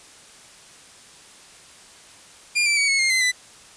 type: tone with pitch steps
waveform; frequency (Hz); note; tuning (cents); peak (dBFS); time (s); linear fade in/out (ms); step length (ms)
sawtooth; 2407 / 2333 / 2261 / 2192 / 2125 / 2059 / 1996.2; D7 / D7 / C#7 / C#7 / C7 / C7 / B6; +42 / -12 / +34 / -20 / +26 / -28 / +18; -14; 2.55-3.32; 20; 110
effects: white hiss -47 dBFS RMS until 3.76 s + resampled to 22050 Hz